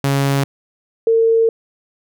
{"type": "tone pair in turn", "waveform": ["sawtooth", "sine"], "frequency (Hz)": [138.59, 453.7], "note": ["C#3", "A#4"], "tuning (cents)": [0, -47], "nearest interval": "octave + major sixth", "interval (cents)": 2053, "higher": "second", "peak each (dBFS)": -10, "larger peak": "neither", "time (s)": [[0.04, 0.44], [1.07, 1.49]], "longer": "second", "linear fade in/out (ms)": 2, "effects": []}